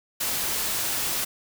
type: noise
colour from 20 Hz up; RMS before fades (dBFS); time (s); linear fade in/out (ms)
white; -27; 0.2-1.25; 10
effects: none